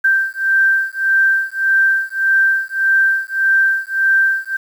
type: beating tone pair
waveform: sine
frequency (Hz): 1568 / 1569.7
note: G6 / G6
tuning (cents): 0 / +2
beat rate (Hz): 1.7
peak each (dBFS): -15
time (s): 0.04-4.57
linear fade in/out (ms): 10
effects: 7-bit